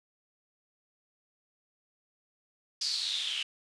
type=noise with band-pass filter sweep; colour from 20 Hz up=white; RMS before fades=-33 dBFS; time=2.81-3.43 s; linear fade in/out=5 ms; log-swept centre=4900 to 2900 Hz; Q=8.1; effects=resampled to 22050 Hz